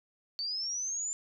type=linear sweep; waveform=sine; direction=up; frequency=4484 to 7200 Hz; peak=-32 dBFS; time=0.39-1.13 s; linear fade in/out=0 ms; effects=none